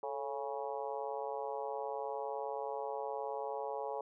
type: harmonic tone with a mistuned harmonic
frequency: 138.59 Hz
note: C#3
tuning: in tune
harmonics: 3 / 4 / 5 / 6 / 7 / 8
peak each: -42 / -42 / -46 / -42 / -46 / -52 dBFS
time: 0.03-4.01 s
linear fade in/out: 2 ms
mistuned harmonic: 3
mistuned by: +79 cents
effects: none